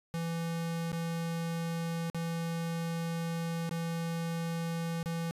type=tone with dropouts; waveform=square; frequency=166.7 Hz; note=E3; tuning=20 cents sharp; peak=-33 dBFS; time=0.14-5.31 s; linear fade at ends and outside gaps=0 ms; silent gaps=0.918-0.929 / 2.1-2.146 / 3.693-3.711 / 5.029-5.059 s; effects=resampled to 32000 Hz